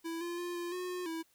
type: tone with pitch steps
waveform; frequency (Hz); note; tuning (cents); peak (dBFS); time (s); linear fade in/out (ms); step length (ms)
square; 330.7 / 345.6 / 350.9 / 347.1 / 362.6 / 360.6 / 326.5; E4 / F4 / F4 / F4 / F#4 / F#4 / E4; +6 / -18 / +8 / -11 / -35 / -45 / -17; -37; 0.04-1.23; 20; 170
effects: white hiss -70 dBFS RMS until 1.34 s